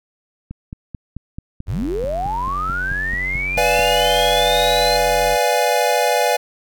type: click train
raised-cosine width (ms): 5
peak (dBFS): -17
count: 16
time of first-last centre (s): 0.51-3.792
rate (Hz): 4.57
type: tone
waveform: square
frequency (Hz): 46.25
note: F#1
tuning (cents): 0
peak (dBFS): -27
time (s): 1.66-5.38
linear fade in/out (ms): 50
type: linear sweep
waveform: sine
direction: up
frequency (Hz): 67.7 to 4186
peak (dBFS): -20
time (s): 1.68-4.97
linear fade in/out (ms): 5
type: chord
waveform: square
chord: B diminished seventh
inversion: none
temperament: equal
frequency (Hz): 493.9 / 587.3 / 698.5 / 830.6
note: B4 / D5 / F5 / Ab5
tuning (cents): 0 / 0 / 0 / 0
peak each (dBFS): -21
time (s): 3.57-6.37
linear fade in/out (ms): 10
effects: none